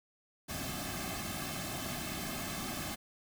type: noise with comb filter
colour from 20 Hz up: pink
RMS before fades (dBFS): -39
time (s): 0.48-2.96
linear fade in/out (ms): 20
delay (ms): 2.1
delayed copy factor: -0.8
effects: none